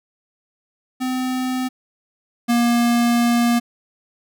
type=tone pair in turn; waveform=square; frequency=256 / 237.3 Hz; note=C4 / A#3; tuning=-38 / +31 cents; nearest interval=minor second; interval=131 cents; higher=first; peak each=-21 / -15 dBFS; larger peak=second; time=1-1.69 / 2.48-3.6 s; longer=second; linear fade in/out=20 ms; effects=none